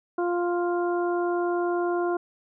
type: harmonic tone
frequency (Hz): 350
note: F4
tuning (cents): +4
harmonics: 1 / 2 / 3 / 4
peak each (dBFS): -24 / -30 / -34 / -36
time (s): 0.18-2.17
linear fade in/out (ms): 5
effects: none